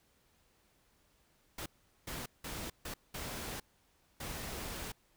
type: noise bursts at uneven times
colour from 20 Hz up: pink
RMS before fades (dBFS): -42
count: 6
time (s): 1.58-1.66 / 2.07-2.26 / 2.44-2.7 / 2.85-2.94 / 3.14-3.6 / 4.2-4.92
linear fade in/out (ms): 5
effects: pink hiss -71 dBFS RMS until 5.16 s